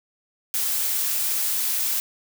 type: noise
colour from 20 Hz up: blue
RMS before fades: -24 dBFS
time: 0.54-2 s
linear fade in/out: 0 ms
effects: none